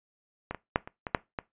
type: clicks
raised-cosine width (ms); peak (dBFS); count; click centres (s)
0.5; -18 / -21 / -7 / -25 / -18 / -7 / -17; 7; 0.51 / 0.547 / 0.759 / 0.875 / 1.068 / 1.148 / 1.388
effects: noise-tail reverb RT60 0.2 s tail -20 dB re dry + resampled to 8000 Hz